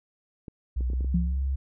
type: clicks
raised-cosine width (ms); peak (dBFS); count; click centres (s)
3; -26; 6; 0.482 / 0.808 / 0.901 / 0.934 / 1.008 / 1.046
type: tone with pitch glide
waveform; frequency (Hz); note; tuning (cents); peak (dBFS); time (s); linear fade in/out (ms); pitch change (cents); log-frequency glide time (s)
sine; 61.74 to 67.33; B1 to C#2; 0 to -50; -24; 0.76-1.56; 10; +150; 0.89-1.23
type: tone with exponential decay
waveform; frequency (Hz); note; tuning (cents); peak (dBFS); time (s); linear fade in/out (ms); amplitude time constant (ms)
sine; 173.9; F3; -7; -19; 1.14-1.47; 5; 70
effects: none

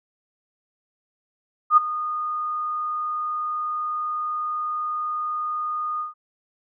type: tone with ADSR envelope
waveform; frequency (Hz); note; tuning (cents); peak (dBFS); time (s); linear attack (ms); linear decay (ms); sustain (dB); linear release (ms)
sine; 1228; D#6; -23; -8; 1.7-6.14; 71; 14; -16; 140
effects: none

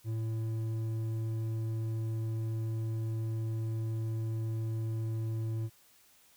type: tone with hard clipping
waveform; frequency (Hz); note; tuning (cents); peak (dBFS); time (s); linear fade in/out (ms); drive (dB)
sine; 111.6; A2; +25; -33; 0.04-5.7; 50; 6
effects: white hiss -63 dBFS RMS until 6.36 s

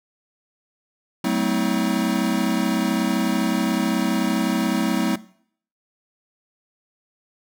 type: tone cluster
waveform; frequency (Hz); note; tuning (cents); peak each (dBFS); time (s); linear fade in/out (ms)
square; 188.8 / 220.4 / 256.3 / 321.6; F#3 / A3 / C4 / E4; +35 / +3 / -36 / -43; -26; 1.24-5.16; 5
effects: noise-tail reverb RT60 0.6 s tail -19 dB re dry

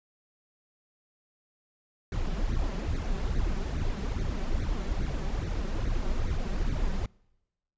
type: noise with flanger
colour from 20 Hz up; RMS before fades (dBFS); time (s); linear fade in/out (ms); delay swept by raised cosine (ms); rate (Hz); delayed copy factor
brown; -29; 2.12-7.06; 2; 0.48 to 5.28; 2.4; +0.75
effects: noise-tail reverb RT60 1.0 s tail -26 dB re dry + resampled to 16000 Hz

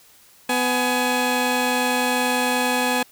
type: tone pair together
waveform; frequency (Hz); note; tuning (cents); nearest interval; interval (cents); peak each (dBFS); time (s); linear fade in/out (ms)
15% pulse; 250.1 / 841.2; B3 / G#5; +22 / +22; octave + major sixth; 2100; -15 / -16; 0.49-3.03; 5
effects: white hiss -52 dBFS RMS until 3.11 s

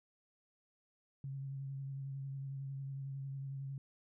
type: tone with vibrato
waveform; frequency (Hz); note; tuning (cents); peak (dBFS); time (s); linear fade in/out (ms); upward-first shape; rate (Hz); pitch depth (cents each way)
sine; 136.6; C#3; -25; -40; 1.24-3.78; 2; triangle; 11; 27
effects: none

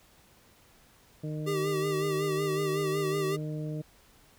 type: harmonic tone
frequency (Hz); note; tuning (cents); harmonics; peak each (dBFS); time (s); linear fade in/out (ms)
153.1; D#3; -28; 1 / 2 / 3 / 4; -33 / -39 / -43 / -45; 1.23-3.82; 10
type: tone with vibrato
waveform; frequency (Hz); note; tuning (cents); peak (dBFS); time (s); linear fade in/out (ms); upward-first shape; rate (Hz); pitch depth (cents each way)
square; 392; G4; 0; -29; 1.46-3.37; 20; sine; 5.4; 56
effects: pink hiss -60 dBFS RMS until 4.38 s

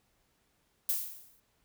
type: noise with exponential decay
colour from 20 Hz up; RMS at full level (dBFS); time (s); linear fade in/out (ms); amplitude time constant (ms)
violet; -28; 0.89-1.4; 1; 110
effects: pink hiss -73 dBFS RMS until 1.64 s

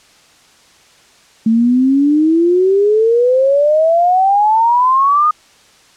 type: exponential sweep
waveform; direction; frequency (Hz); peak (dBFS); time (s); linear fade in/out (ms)
sine; up; 220 to 1243; -8; 1.46-5.31; 5
effects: white hiss -47 dBFS RMS until 5.96 s + low-pass 7000 Hz 12 dB/octave

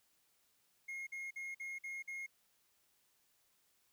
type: tone bursts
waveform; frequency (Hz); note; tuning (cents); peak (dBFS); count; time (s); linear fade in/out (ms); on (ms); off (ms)
triangle; 2149; C7; +46; -40; 6; 0.88-2.265; 10; 190; 49
effects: white hiss -75 dBFS RMS until 3.92 s

